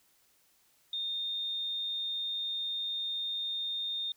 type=tone; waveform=sine; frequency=3651 Hz; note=A#7; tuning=37 cents flat; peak=-32 dBFS; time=0.93-4.12 s; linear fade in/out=2 ms; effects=white hiss -68 dBFS RMS until 4.16 s